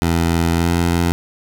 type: tone with pitch glide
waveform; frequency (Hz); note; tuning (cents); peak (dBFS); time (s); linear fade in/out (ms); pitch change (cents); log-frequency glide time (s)
15% pulse; 83.8 to 85.76; E2 to F2; +29 to -31; -8; 0.02-1.12; 0; +40; 0.52-0.73
effects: none